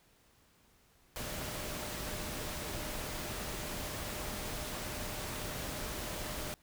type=tone in noise; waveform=sine; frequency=604 Hz; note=D5; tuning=48 cents sharp; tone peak=-50 dBFS; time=1.16-6.54 s; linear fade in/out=0 ms; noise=pink; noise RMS=-40 dBFS; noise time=1.16-6.54 s; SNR=-13 dB; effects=pink hiss -67 dBFS RMS until 6.62 s